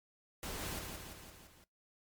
pink noise with echo, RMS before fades -42 dBFS, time 0.43-0.79 s, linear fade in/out 0 ms, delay 170 ms, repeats 5, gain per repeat -4 dB, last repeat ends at 1.64 s, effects noise-tail reverb RT60 0.2 s tail -24 dB re dry + MP3 96 kbps

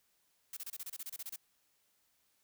blue noise bursts, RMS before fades -43 dBFS, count 13, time 0.53-1.361 s, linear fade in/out 5 ms, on 39 ms, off 27 ms, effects white hiss -75 dBFS RMS until 2.43 s

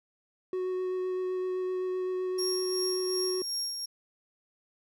triangle tone with vibrato, 369.2 Hz, F#4, 4 cents flat, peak -27 dBFS, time 0.53-3.42 s, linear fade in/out 2 ms, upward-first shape sine, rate 7.8 Hz, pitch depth 9 cents each way
35% pulse tone with tremolo, 5570 Hz, F8, 5 cents flat, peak -27 dBFS, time 2.38-3.86 s, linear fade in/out 10 ms, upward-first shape sine, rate 2.7 Hz, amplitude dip 45%
effects none

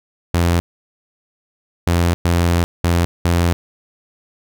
sawtooth tone bursts at uneven times, 86 Hz, F2, 26 cents flat, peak -9 dBFS, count 5, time 0.34-0.6 / 1.87-2.14 / 2.25-2.64 / 2.84-3.05 / 3.25-3.53 s, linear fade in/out 0 ms, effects none

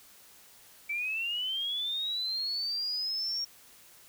sine linear sweep, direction up, 2298 to 5590 Hz, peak -30 dBFS, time 0.89-3.45 s, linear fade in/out 10 ms, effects white hiss -56 dBFS RMS until 4.08 s

